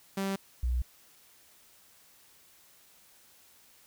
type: tone pair in turn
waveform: sawtooth / sine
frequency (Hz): 194.8 / 61.36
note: G3 / B1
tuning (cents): -11 / -11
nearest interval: octave + minor sixth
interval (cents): 2000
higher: first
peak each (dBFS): -26 / -26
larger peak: neither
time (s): 0.17-0.36 / 0.63-0.82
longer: neither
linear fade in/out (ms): 5
effects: white hiss -60 dBFS RMS until 3.86 s